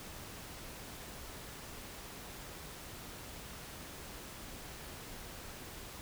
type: silence
effects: pink hiss -48 dBFS RMS until 6.01 s